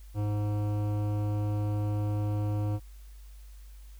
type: tone with hard clipping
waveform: sine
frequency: 104.2 Hz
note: G#2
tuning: 6 cents sharp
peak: -29 dBFS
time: 0.14-2.8 s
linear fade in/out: 50 ms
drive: 15 dB
effects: added 50 Hz sine -45 dBFS peak until 3.99 s + white hiss -62 dBFS RMS until 3.99 s